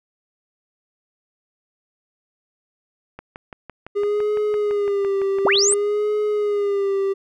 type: click train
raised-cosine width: 0.5 ms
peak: -20 dBFS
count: 16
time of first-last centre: 3.19-5.724 s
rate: 5.92 Hz
type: tone with vibrato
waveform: triangle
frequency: 406.2 Hz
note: G#4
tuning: 38 cents flat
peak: -16 dBFS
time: 3.95-7.14 s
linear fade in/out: 20 ms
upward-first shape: sine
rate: 0.56 Hz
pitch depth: 64 cents each way
type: linear sweep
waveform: sine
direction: up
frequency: 207.7 to 8870 Hz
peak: -15 dBFS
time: 5.45-5.74 s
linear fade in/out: 2 ms
effects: none